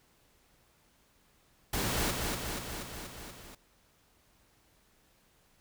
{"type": "noise with echo", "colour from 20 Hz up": "pink", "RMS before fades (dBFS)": -32, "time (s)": [1.73, 2.11], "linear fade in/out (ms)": 5, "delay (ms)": 240, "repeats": 6, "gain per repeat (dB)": -3, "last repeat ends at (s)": 3.55, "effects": ["pink hiss -67 dBFS RMS until 5.6 s"]}